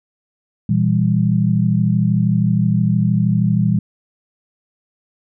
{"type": "chord", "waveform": "sine", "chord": "E diminished", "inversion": "second", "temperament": "just", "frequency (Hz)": [118.67, 164.81, 197.78], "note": ["Bb2", "E3", "G3"], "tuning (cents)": [31, 0, 16], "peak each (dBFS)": -17, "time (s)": [0.69, 3.79], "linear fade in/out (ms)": 5, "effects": []}